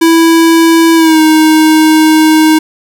square tone with pitch glide, 329.6 to 313.4 Hz, E4 to D#4, 0 to +13 cents, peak -4 dBFS, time 0.01-2.59 s, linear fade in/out 10 ms, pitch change -87 cents, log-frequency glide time 0.95-1.2 s, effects none

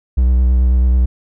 triangle tone with vibrato, 62.5 Hz, B1, 21 cents sharp, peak -7 dBFS, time 0.17-1.06 s, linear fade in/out 10 ms, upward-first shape triangle, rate 9.2 Hz, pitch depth 42 cents each way, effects none

